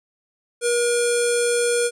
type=tone with low-pass filter; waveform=square; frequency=478.4 Hz; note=A#4; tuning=45 cents sharp; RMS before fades=-20 dBFS; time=0.61-1.91 s; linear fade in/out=50 ms; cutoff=8900 Hz; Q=5.5; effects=none